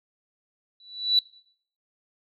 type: tone with exponential growth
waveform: sine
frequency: 3951 Hz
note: B7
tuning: in tune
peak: -13 dBFS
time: 0.8-1.19 s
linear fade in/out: 2 ms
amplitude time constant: 84 ms
effects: noise-tail reverb RT60 0.6 s tail -21 dB re dry + tanh soft clip ceiling -9 dBFS